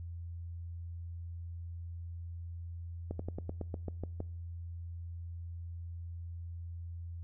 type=slowing click train; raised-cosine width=2 ms; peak=-25 dBFS; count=10; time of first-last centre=3.11-4.204 s; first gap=84 ms; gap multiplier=1.09; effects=noise-tail reverb RT60 0.6 s tail -23 dB re dry + added 85 Hz sine -40 dBFS peak until 7.23 s